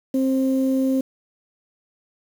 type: tone pair together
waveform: sine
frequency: 264.3 / 528.6 Hz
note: C4 / C5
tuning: +18 / +18 cents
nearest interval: octave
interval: 1200 cents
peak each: -17 / -25 dBFS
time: 0.14-1.01 s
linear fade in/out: 5 ms
effects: tanh soft clip ceiling -11 dBFS + 7-bit